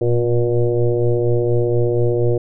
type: tone with frequency modulation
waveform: sine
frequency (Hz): 237.9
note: A#3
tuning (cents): +35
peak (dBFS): -13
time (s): 0.01-2.38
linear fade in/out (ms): 5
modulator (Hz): 120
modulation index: 2.4
effects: none